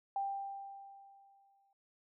sine tone with exponential decay, 790 Hz, G5, 13 cents sharp, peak -32 dBFS, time 0.16-1.73 s, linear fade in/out 2 ms, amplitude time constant 340 ms, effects none

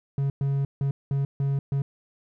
triangle tone bursts at uneven times, 138.5 Hz, C#3, 1 cent flat, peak -20 dBFS, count 6, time 0.18-0.3 / 0.41-0.65 / 0.81-0.91 / 1.11-1.25 / 1.4-1.59 / 1.72-1.82 s, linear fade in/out 2 ms, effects none

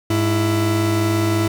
40% pulse tone pair together, 103.08 / 332.2 Hz, G#2 / E4, -12 / +13 cents, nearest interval octave + minor sixth, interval 2025 cents, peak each -18 dBFS, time 0.1-1.48 s, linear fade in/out 5 ms, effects none

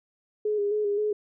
sine tone with vibrato, 415.3 Hz, G#4, in tune, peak -23 dBFS, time 0.45-1.13 s, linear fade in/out 5 ms, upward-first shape square, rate 3.8 Hz, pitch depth 33 cents each way, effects none

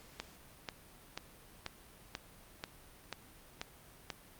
click train, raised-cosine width 0.2 ms, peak -21 dBFS, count 9, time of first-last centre 0.2-4.102 s, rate 2.05 Hz, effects pink hiss -58 dBFS RMS until 4.39 s + Opus 48 kbps

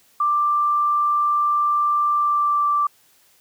sine tone with pitch glide, 1180 to 1170.5 Hz, D6 to D6, +8 to -6 cents, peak -16 dBFS, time 0.2-2.87 s, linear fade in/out 5 ms, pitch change -14 cents, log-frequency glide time 2.12-2.67 s, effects white hiss -57 dBFS RMS until 3.4 s + high-pass 60 Hz 12 dB/octave

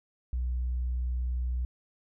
sine tone, 61.74 Hz, B1, in tune, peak -26 dBFS, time 0.33-1.65 s, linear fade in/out 0 ms, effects tanh soft clip ceiling -25 dBFS

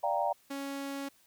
sine chord, G minor seventh, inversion second, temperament equal, 587.3 / 698.5 / 784 / 932.3 Hz, D5 / F5 / G5 / Bb5, 0 / 0 / 0 / 0 cents, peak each -33 dBFS, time 0.03-0.33 s, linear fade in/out 10 ms
sawtooth tone, 277.2 Hz, C#4, in tune, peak -32 dBFS, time 0.5-1.09 s, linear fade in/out 10 ms
effects white hiss -65 dBFS RMS until 1.26 s

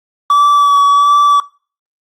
triangle tone with vibrato, 1148 Hz, D6, 40 cents flat, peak -4 dBFS, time 0.3-1.4 s, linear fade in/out 2 ms, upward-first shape sine, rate 1.4 Hz, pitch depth 19 cents each way, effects noise-tail reverb RT60 0.4 s tail -23 dB re dry + Opus 24 kbps

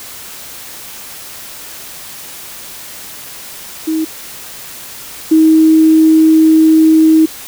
sine tone pair in turn, 317.4 / 317.4 Hz, D#4 / D#4, +35 / +35 cents, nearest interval unison, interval 0 cents, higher neither, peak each -12 / -4 dBFS, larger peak second, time 3.87-4.05 / 5.31-7.26 s, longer second, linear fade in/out 10 ms, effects white hiss -30 dBFS RMS until 7.47 s

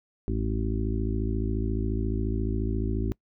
harmonic tone, 54.3 Hz, A1, 22 cents flat, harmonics 1 / 2 / 4 / 5 / 6 / 7, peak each -28 / -31 / -34 / -35 / -36 / -36 dBFS, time 0.28-3.12 s, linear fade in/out 0 ms, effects noise-tail reverb RT60 0.1 s tail -24 dB re dry

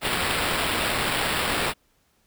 white noise with sample-and-hold, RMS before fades -25 dBFS, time 0.01-1.74 s, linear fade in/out 50 ms, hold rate 6300 Hz, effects pink hiss -66 dBFS RMS until 2.26 s

